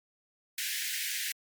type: high-pass noise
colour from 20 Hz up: pink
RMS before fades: -34 dBFS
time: 0.58-1.32 s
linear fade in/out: 2 ms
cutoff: 1600 Hz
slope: 96 dB/octave
effects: MP3 96 kbps